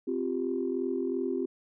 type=chord; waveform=sine; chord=C suspended fourth; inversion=none; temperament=equal; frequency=261.6 / 349.2 / 392 Hz; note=C4 / F4 / G4; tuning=0 / 0 / 0 cents; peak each=-32 dBFS; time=0.07-1.46 s; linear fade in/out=10 ms; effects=tanh soft clip ceiling -18 dBFS